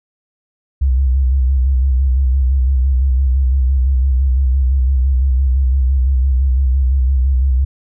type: tone with vibrato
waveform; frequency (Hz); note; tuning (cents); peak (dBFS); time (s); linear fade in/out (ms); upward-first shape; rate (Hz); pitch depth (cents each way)
sine; 65.41; C2; 0; -10; 0.81-7.65; 10; square; 5.9; 61
effects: none